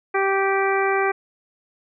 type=harmonic tone; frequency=390 Hz; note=G4; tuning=9 cents flat; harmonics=1 / 2 / 3 / 4 / 5 / 6; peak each=-21 / -24 / -26 / -27 / -28 / -29 dBFS; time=0.14-1.12 s; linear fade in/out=10 ms; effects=none